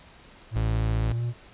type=tone with pitch glide; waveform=triangle; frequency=110 to 119.26 Hz; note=A2 to A#2; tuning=0 to +40 cents; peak=-23 dBFS; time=0.51-1.34 s; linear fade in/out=50 ms; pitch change=+140 cents; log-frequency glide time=1.01-1.22 s
type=tone; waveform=square; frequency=55 Hz; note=A1; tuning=in tune; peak=-26 dBFS; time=0.56-1.12 s; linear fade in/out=0 ms
effects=pink hiss -51 dBFS RMS until 1.53 s + resampled to 8000 Hz